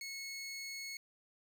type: tone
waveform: 20% pulse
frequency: 2190 Hz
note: C#7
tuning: 22 cents flat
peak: -37 dBFS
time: 0.01-0.97 s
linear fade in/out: 2 ms
effects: none